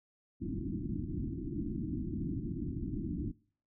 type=low-pass noise; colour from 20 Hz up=white; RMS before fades=-37 dBFS; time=0.4-3.32 s; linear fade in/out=20 ms; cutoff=340 Hz; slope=96 dB/octave; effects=noise-tail reverb RT60 0.5 s tail -24 dB re dry